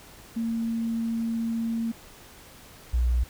sine tone pair in turn, 228.5 / 60.52 Hz, A#3 / B1, -34 / -34 cents, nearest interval octave + major seventh, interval 2300 cents, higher first, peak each -25 / -20 dBFS, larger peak second, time 0.36-1.92 / 2.93-3.24 s, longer first, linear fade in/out 10 ms, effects pink hiss -49 dBFS RMS until 3.29 s

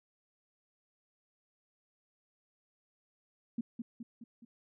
sine tone with echo, 233.1 Hz, A#3, in tune, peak -31 dBFS, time 3.58-3.61 s, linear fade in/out 5 ms, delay 210 ms, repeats 4, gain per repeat -5 dB, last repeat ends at 4.45 s, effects none

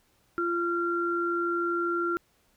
sine tone pair together, 344.1 / 1376.4 Hz, F4 / F6, -26 / -26 cents, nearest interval 2 octaves, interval 2400 cents, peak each -28 dBFS, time 0.38-2.17 s, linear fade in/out 0 ms, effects pink hiss -67 dBFS RMS until 2.56 s

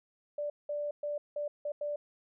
sine tone bursts at uneven times, 587 Hz, D5, 1 cent flat, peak -32 dBFS, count 6, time 0.38-0.5 / 0.69-0.91 / 1.03-1.18 / 1.36-1.48 / 1.65-1.72 / 1.81-1.96 s, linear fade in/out 5 ms, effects none

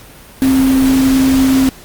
sine tone in noise, 264.9 Hz, C4, 22 cents sharp, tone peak -8 dBFS, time 0.42-1.69 s, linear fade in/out 0 ms, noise pink, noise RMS -21 dBFS, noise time 0.42-1.69 s, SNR +10 dB, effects pink hiss -38 dBFS RMS until 1.84 s + Opus 48 kbps

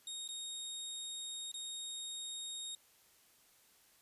25% pulse tone with dropouts, 3729 Hz, A#7, in tune, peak -38 dBFS, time 0.07-2.75 s, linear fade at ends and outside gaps 2 ms, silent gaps 0.278-0.288 / 1.517-1.541 s, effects white hiss -67 dBFS RMS until 4.01 s + resampled to 32000 Hz

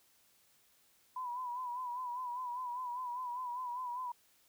sine tone with vibrato, 990 Hz, B5, 4 cents sharp, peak -37 dBFS, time 1.16-4.12 s, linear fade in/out 5 ms, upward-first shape sine, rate 5 Hz, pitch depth 60 cents each way, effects white hiss -69 dBFS RMS until 4.48 s

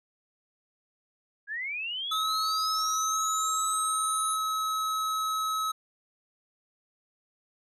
sine linear sweep, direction up, 1608 to 9956 Hz, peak -31 dBFS, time 1.47-4.38 s, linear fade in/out 50 ms
square tone, 1285 Hz, E6, 45 cents flat, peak -28 dBFS, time 2.11-5.72 s, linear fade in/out 10 ms
effects resampled to 32000 Hz

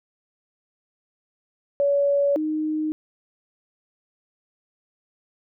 sine tone pair in turn, 566 / 309.1 Hz, C#5 / D#4, +36 / -11 cents, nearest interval minor seventh, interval 1047 cents, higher first, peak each -17 / -22 dBFS, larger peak first, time 1.8-2.36 / 2.36-2.92 s, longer neither, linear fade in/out 0 ms, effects none

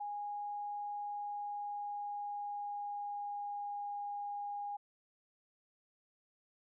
sine tone with pitch glide, 823 to 816.8 Hz, G#5 to G#5, -16 to -29 cents, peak -38 dBFS, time 0-4.77 s, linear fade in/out 10 ms, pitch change -13 cents, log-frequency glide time 0.93-3.96 s, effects none

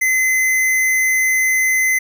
square tone, 2045 Hz, C7, 40 cents flat, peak -14 dBFS, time 0.01-1.99 s, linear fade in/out 10 ms, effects none

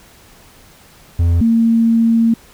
triangle / sine tone pair in turn, 85.1 / 228.6 Hz, F2 / A#3, -44 / -34 cents, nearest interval octave + perfect fourth, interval 1710 cents, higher second, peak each -8 / -9 dBFS, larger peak first, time 1.19-1.41 / 1.41-2.34 s, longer second, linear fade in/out 5 ms, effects pink hiss -45 dBFS RMS until 2.53 s

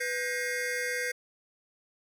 square tone cluster, 495.4 / 1595 / 1903 / 2129 Hz, B4 / G6 / A#6 / C7, +5 / +30 / +35 / +30 cents, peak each -36 / -36 / -37 / -36 dBFS, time 0-1.12 s, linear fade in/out 10 ms, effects resampled to 32000 Hz

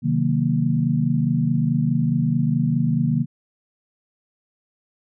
sine chord, C half-diminished seventh, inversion none, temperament equal, 130.81 / 155.56 / 185 / 233.1 Hz, C3 / Eb3 / Gb3 / Bb3, 0 / 0 / 0 / 0 cents, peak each -23 / -21 / -27 / -22 dBFS, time 0.02-3.26 s, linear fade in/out 50 ms, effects none

